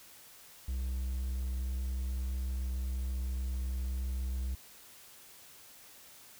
triangle tone, 63.8 Hz, C2, 43 cents flat, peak -30 dBFS, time 0.68-4.55 s, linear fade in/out 5 ms, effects white hiss -55 dBFS RMS until 6.39 s

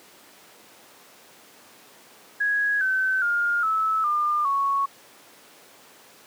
sine tone with pitch steps, 1661.2 / 1532.2 / 1413.1 / 1303.4 / 1202.1 / 1108.7 Hz, G#6 / G6 / F6 / E6 / D6 / C#6, 0 / -40 / +20 / -20 / +40 / 0 cents, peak -20 dBFS, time 2.4-4.86 s, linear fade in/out 10 ms, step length 410 ms, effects pink hiss -50 dBFS RMS until 6.26 s + high-pass 300 Hz 12 dB/octave

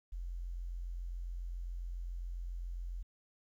sine tone, 43.65 Hz, F1, in tune, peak -38 dBFS, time 0.12-3.03 s, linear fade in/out 10 ms, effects 12-bit

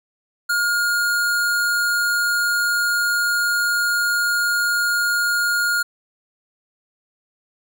square tone, 1423 Hz, F6, 32 cents sharp, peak -18 dBFS, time 0.49-5.83 s, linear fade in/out 10 ms, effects none

